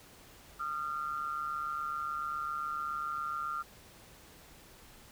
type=tone pair together; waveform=sine; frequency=1221 / 1368.2 Hz; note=D#6 / F6; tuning=-33 / -36 cents; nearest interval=major second; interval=197 cents; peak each=-37 / -36 dBFS; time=0.59-3.63 s; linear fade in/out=20 ms; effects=pink hiss -56 dBFS RMS until 5.11 s